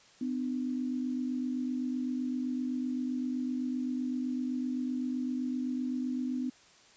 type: tone pair together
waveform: sine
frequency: 252.4 / 300.2 Hz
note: B3 / D4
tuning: +38 / +38 cents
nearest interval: minor third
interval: 300 cents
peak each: -31 / -38 dBFS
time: 0.21-6.5 s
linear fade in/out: 5 ms
effects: white hiss -59 dBFS RMS until 6.96 s + resampled to 16000 Hz